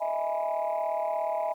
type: chord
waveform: sine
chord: E major seventh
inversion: third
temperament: equal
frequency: 622.3 / 659.3 / 830.6 / 987.8 Hz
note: D#5 / E5 / G#5 / B5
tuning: 0 / 0 / 0 / 0 cents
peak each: -31 / -29 / -31 / -35 dBFS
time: 0-1.54 s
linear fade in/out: 20 ms
effects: tanh soft clip ceiling -21 dBFS + 10-bit